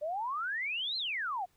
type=exponential two-way sweep; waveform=sine; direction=up then down; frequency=575 to 4247 to 685 Hz; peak=-32 dBFS; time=0.01-1.46 s; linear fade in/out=20 ms; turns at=0.97 s; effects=pink hiss -71 dBFS RMS until 1.56 s